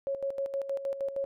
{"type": "tone with tremolo", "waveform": "sine", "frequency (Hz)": 550, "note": "C#5", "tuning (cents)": -14, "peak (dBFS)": -28, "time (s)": [0.07, 1.25], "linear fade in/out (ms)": 0, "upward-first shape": "square", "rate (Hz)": 6.4, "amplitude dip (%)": 65, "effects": []}